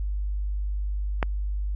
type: click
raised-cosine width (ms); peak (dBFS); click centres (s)
0.5; -9; 1.228
effects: added 50 Hz sine -25 dBFS peak until 1.75 s